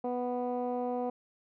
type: tone with low-pass filter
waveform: 15% pulse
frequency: 246.9 Hz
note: B3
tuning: in tune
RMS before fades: -33 dBFS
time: 0.04-1.1 s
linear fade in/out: 5 ms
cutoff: 680 Hz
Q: 1.7
effects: none